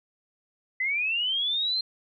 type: linear sweep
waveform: sine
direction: up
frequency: 1996 to 4186 Hz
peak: -24 dBFS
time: 0.8-1.81 s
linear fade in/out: 5 ms
effects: none